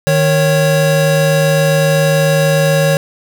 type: tone pair together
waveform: square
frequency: 154.9 / 552 Hz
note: D#3 / C#5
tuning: -7 / -7 cents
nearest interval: octave + minor seventh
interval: 2200 cents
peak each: -13 dBFS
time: 0.07-2.97 s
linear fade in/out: 0 ms
effects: none